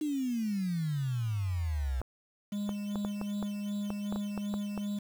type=exponential sweep; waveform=sine; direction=down; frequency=309.4 to 61.74 Hz; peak=-29 dBFS; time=0.01-2.01 s; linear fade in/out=5 ms
type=clicks; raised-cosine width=1 ms; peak=-23 dBFS; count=12; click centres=2.016 / 2.692 / 2.957 / 3.049 / 3.214 / 3.427 / 3.904 / 4.125 / 4.16 / 4.377 / 4.54 / 4.777 s
type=tone with tremolo; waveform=triangle; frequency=204.7 Hz; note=G#3; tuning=25 cents flat; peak=-29 dBFS; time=2.52-4.99 s; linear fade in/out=5 ms; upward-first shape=sine; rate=2.6 Hz; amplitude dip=30%
effects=8-bit